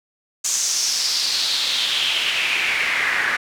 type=noise with band-pass filter sweep; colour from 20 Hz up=pink; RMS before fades=-21 dBFS; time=0.44-3.37 s; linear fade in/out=10 ms; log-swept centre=6800 to 1700 Hz; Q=3.9; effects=none